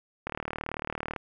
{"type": "click train", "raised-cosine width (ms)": 0.5, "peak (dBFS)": -17, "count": 35, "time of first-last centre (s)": [0.27, 1.162], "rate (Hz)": 38.1, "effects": []}